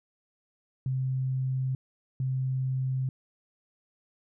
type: tone pair in turn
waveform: sine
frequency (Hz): 130.81 / 130.81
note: C3 / C3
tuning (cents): 0 / 0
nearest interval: unison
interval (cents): 0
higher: neither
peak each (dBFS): -26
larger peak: neither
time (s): 0.86-1.75 / 2.2-3.09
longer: neither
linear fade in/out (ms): 2
effects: none